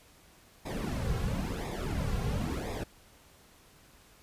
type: noise with flanger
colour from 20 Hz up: brown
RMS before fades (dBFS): -33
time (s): 0.65-2.84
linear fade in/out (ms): 10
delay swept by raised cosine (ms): 0.67 to 3.37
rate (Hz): 0.97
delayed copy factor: -0.75
effects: pink hiss -59 dBFS RMS until 4.22 s + resampled to 32000 Hz